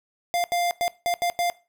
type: tone bursts at uneven times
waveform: square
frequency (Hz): 698.5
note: F5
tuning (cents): 0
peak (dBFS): -22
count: 6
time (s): 0.34-0.44 / 0.52-0.71 / 0.81-0.88 / 1.06-1.14 / 1.22-1.3 / 1.39-1.5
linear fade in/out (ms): 0
effects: noise-tail reverb RT60 0.3 s tail -19 dB re dry